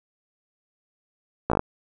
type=slowing click train; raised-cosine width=1 ms; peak=-8 dBFS; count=6; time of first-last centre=1.5-1.594 s; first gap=16 ms; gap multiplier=1.08; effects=none